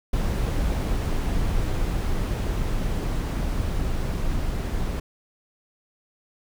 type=noise with level ramp; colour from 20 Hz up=brown; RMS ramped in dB=-23 to -26 dBFS; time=0.13-5 s; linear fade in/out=5 ms; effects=none